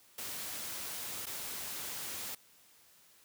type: noise with dropouts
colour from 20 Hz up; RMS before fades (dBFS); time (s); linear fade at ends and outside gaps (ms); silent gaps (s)
white; -41; 0.18-2.35; 5; 1.257-1.266
effects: white hiss -63 dBFS RMS until 3.24 s + high-pass 60 Hz 12 dB/octave